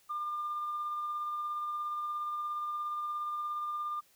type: tone with tremolo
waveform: sine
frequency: 1200 Hz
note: D6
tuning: 37 cents sharp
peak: -31 dBFS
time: 0.09-4.01 s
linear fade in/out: 20 ms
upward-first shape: sine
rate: 17 Hz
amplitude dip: 25%
effects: tanh soft clip ceiling -29 dBFS + white hiss -66 dBFS RMS until 4.15 s